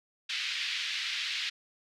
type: band-pass noise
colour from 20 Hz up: white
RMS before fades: -34 dBFS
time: 0.29-1.5 s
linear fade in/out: 10 ms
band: 1900 to 4100 Hz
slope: 24 dB/octave
effects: none